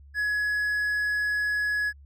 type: tone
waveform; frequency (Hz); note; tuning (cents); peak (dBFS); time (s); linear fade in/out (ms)
triangle; 1684; G#6; +24; -22; 0.14-1.93; 50
effects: added 70 Hz sine -47 dBFS peak until 2.05 s